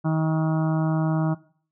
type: harmonic tone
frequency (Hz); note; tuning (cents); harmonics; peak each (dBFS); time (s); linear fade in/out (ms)
158.6; D#3; +33; 1 / 2 / 4 / 5 / 6 / 7 / 8 / 9; -21 / -27 / -33 / -35 / -37 / -38 / -39 / -40; 0.04-1.35; 20
effects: noise-tail reverb RT60 0.5 s tail -19 dB re dry